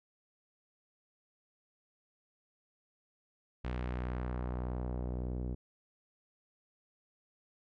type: tone with low-pass filter sweep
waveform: sawtooth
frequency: 61.74 Hz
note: B1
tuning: in tune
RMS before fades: -37 dBFS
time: 3.64-5.55 s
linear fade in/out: 10 ms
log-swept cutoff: 2900 to 380 Hz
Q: 1
effects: none